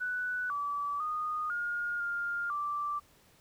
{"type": "tone with pitch steps", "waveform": "sine", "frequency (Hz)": [1486, 1152, 1232, 1425, 1405, 1171], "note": ["F#6", "D6", "D#6", "F6", "F6", "D6"], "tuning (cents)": [7, -34, -17, 34, 10, -5], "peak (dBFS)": -31, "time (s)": [0, 3], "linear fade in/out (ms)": 20, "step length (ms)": 500, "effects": ["pink hiss -63 dBFS RMS until 3.4 s"]}